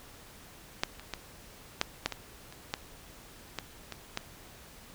clicks, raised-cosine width 0.2 ms, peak -9 / -27 / -17 / -8 / -10 / -18 / -29 / -13 / -16 / -21 / -14 dBFS, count 11, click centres 0.835 / 0.996 / 1.137 / 1.814 / 2.06 / 2.123 / 2.525 / 2.739 / 3.587 / 3.923 / 4.174 s, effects pink hiss -52 dBFS RMS until 4.94 s

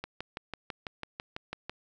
click train, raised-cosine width 0.3 ms, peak -20 dBFS, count 11, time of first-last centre 0.04-1.696 s, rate 6.04 Hz, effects none

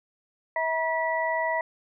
sine tone cluster, 646 / 958 / 1956 Hz, E5 / A#5 / B6, -35 / +47 / -17 cents, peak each -28 / -28 / -29 dBFS, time 0.56-1.61 s, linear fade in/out 2 ms, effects none

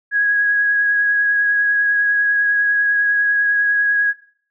sine tone with vibrato, 1658 Hz, G#6, 3 cents flat, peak -13 dBFS, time 0.11-4.14 s, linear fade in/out 50 ms, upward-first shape sine, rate 10 Hz, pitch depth 11 cents each way, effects noise-tail reverb RT60 0.5 s tail -17 dB re dry

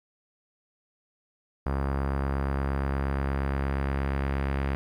sawtooth tone with low-pass filter sweep, 68.5 Hz, C#2, 20 cents flat, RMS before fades -28 dBFS, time 1.66-4.75 s, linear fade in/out 0 ms, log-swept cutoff 1300 to 2100 Hz, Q 1.5, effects 10-bit

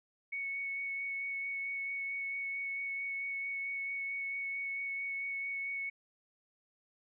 sine tone with vibrato, 2217 Hz, C#7, in tune, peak -35 dBFS, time 0.32-5.9 s, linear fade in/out 10 ms, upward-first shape sine, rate 4.5 Hz, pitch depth 10 cents each way, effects none

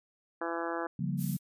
harmonic tone, 167.8 Hz, E3, 31 cents sharp, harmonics 2 / 3 / 4 / 5 / 6 / 7 / 8 / 9 / 10, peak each -37 / -39 / -40 / -41 / -42 / -42 / -43 / -44 / -44 dBFS, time 0.41-0.87 s, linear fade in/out 5 ms
sine chord, G half-diminished seventh, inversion second, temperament just, 141.12 / 176.4 / 196 / 235.2 Hz, Db3 / F3 / G3 / Bb3, +31 / +18 / 0 / +16 cents, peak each -34 / -34 / -37 / -39 dBFS, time 0.99-1.37 s, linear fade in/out 5 ms
violet noise, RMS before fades -40 dBFS, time 1.17-1.39 s, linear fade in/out 50 ms
effects resampled to 32000 Hz

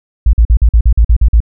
sine tone bursts, 56 Hz, A1, 31 cents sharp, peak -3 dBFS, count 10, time 0.26-1.404 s, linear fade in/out 5 ms, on 73 ms, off 46 ms, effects none

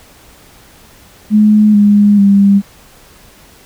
sine tone with pitch steps, 212 / 205.5 / 199.18 Hz, G#3 / G#3 / G3, +36 / -18 / +28 cents, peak -4 dBFS, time 1.3-2.62 s, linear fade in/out 50 ms, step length 440 ms, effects pink hiss -42 dBFS RMS until 3.65 s

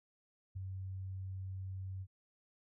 sine tone with ADSR envelope, 94.8 Hz, F#2, 43 cents sharp, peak -37 dBFS, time 0.55-2.07 s, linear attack 18 ms, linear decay 8 ms, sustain -3 dB, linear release 54 ms, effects none

